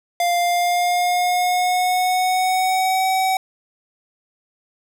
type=tone with pitch glide; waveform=square; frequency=698.5 to 757.3 Hz; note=F5 to F#5; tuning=0 to +40 cents; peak=-17 dBFS; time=0.2-3.37 s; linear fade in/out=2 ms; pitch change=+140 cents; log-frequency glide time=0.38-3.06 s; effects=none